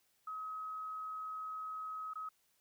sine tone with dropouts, 1273 Hz, D#6, 39 cents sharp, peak -40 dBFS, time 0.27-2.29 s, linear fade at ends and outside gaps 5 ms, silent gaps 2.136-2.155 s, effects white hiss -75 dBFS RMS until 2.6 s

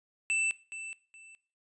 square tone with echo, 2657 Hz, E7, 13 cents sharp, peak -27 dBFS, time 0.3-0.51 s, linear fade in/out 0 ms, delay 420 ms, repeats 2, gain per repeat -12 dB, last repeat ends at 1.35 s, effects noise-tail reverb RT60 0.4 s tail -20 dB re dry + resampled to 22050 Hz

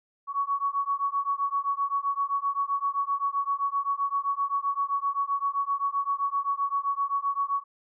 sine beating tone pair, 1116 / 1123.7 Hz, C#6 / C#6, +11 / +23 cents, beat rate 7.7 Hz, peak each -28 / -28 dBFS, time 0.27-7.64 s, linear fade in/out 50 ms, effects none

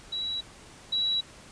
sine tone pair in turn, 3905 / 3905 Hz, B7 / B7, -20 / -20 cents, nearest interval unison, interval 0 cents, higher neither, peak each -29 / -24 dBFS, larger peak second, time 0.12-0.41 / 0.92-1.21 s, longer neither, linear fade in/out 10 ms, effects pink hiss -50 dBFS RMS until 1.51 s + resampled to 22050 Hz

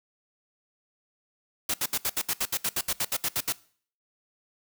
white noise bursts, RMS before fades -27 dBFS, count 16, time 1.69-3.525 s, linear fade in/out 5 ms, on 50 ms, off 69 ms, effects noise-tail reverb RT60 0.5 s tail -21 dB re dry

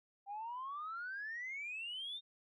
sine exponential sweep, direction up, 784 to 3691 Hz, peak -40 dBFS, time 0.26-2.21 s, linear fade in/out 50 ms, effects tanh soft clip ceiling -37 dBFS

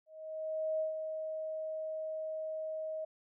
sine tone with ADSR envelope, 630 Hz, D#5, 21 cents sharp, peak -30 dBFS, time 0.06-3.05 s, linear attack 740 ms, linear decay 130 ms, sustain -6 dB, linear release 8 ms, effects none

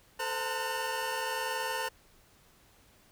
25% pulse tone cluster, 441 / 516 / 903 / 1462 Hz, A4 / C5 / A5 / F#6, +4 / -24 / +45 / -21 cents, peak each -37 / -34 / -31 / -36 dBFS, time 0.19-1.89 s, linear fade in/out 10 ms, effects pink hiss -62 dBFS RMS until 3.11 s

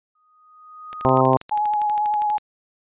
sine tone with exponential growth, 1244.5 Hz, D#6, in tune, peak -22 dBFS, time 0.15-1.21 s, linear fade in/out 5 ms, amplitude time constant 230 ms
click train, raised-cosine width 0.2 ms, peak -19 dBFS, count 19, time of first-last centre 0.93-2.382 s, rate 12.4 Hz
harmonic tone, 130.81 Hz, C3, in tune, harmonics 1 / 2 / 3 / 4 / 5 / 6 / 7 / 8, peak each -22 / -22 / -22 / -22 / -22 / -22 / -22 / -22 dBFS, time 1.05-1.37 s, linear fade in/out 0 ms
sine tone with vibrato, 840 Hz, G#5, 19 cents sharp, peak -18 dBFS, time 1.51-2.38 s, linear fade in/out 10 ms, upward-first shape triangle, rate 10 Hz, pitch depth 23 cents each way
effects resampled to 8000 Hz

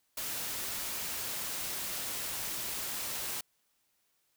white noise, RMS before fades -37 dBFS, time 0.17-3.41 s, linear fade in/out 5 ms, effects white hiss -75 dBFS RMS until 4.36 s

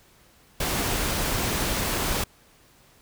pink noise, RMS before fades -26 dBFS, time 0.6-2.24 s, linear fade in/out 5 ms, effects pink hiss -57 dBFS RMS until 3.01 s

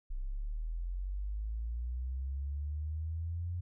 sine linear sweep, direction up, 30.87 to 89 Hz, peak -34 dBFS, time 0.1-3.61 s, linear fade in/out 10 ms, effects none

